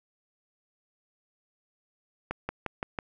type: accelerating click train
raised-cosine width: 0.5 ms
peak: -16 dBFS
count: 5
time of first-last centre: 2.31-2.988 s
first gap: 180 ms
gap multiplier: 0.96
effects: none